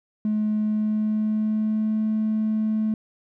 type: tone with pitch glide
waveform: triangle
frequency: 213.4 to 217.1 Hz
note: G#3 to A3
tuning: +47 to -23 cents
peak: -17 dBFS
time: 0.25-2.94 s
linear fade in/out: 2 ms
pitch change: +30 cents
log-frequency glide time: 0.57-2.03 s
effects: tanh soft clip ceiling -17 dBFS